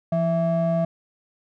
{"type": "ring-modulated tone", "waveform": "triangle", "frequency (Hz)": 245.6, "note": "B3", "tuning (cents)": -9, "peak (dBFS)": -14, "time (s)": [0.12, 0.85], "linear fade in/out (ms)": 5, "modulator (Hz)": 415, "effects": []}